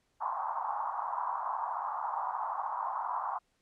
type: band-pass noise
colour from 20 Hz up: white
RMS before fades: -35 dBFS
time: 0.2-3.39 s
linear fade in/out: 20 ms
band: 790 to 1100 Hz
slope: 48 dB/octave
effects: pink hiss -75 dBFS RMS until 3.61 s + low-pass 9000 Hz 12 dB/octave